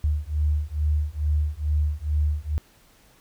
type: beating tone pair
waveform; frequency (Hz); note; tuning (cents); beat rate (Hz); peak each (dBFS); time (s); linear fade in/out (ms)
sine; 74 / 76.3; D2 / D#2; +14 / -33; 2.3; -24; 0.04-2.58; 0
effects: pink hiss -57 dBFS RMS until 3.2 s